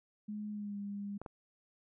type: tone with pitch glide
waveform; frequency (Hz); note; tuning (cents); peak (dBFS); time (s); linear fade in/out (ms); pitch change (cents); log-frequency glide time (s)
sine; 210 to 202; G#3 to G#3; +19 to -48; -38; 0.28-1.18; 10; -67; 0.51-0.77
type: clicks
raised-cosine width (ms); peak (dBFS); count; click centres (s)
1; -30; 2; 1.216 / 1.262
effects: none